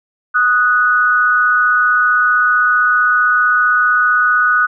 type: tone pair together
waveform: sine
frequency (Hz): 1244.5 / 1480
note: D#6 / F#6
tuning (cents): 0 / 0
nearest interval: minor third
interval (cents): 300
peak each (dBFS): -14 / -11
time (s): 0.34-4.67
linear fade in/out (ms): 20
effects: none